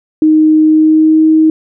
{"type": "tone with pitch glide", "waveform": "sine", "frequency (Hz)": [311.1, 315.4], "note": ["D#4", "D#4"], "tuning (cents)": [0, 24], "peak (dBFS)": -4, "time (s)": [0.22, 1.5], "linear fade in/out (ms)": 2, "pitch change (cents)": 24, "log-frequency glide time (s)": [0.64, 1.25], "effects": []}